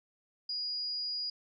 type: tone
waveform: sine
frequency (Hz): 4886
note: D#8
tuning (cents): -32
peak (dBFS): -33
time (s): 0.49-1.3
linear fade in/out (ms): 5
effects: none